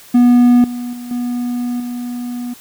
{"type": "tone with level steps", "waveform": "triangle", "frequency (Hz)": 243.7, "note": "B3", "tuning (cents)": -23, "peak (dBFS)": [-4, -19, -24, -15, -19], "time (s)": [0.14, 2.54], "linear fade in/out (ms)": 10, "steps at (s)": [0.64, 0.93, 1.11, 1.8], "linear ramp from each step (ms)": 2, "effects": ["white hiss -41 dBFS RMS until 2.6 s"]}